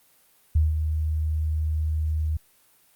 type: tone with ADSR envelope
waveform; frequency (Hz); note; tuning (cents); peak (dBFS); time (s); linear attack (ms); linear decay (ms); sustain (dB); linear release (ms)
sine; 77.78; D#2; 0; -15; 0.55-2.37; 8; 170; -7; 5
effects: white hiss -60 dBFS RMS until 2.95 s + Opus 32 kbps